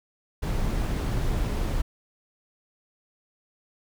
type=noise; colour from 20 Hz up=brown; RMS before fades=-26 dBFS; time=0.42-1.82 s; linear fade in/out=10 ms; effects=none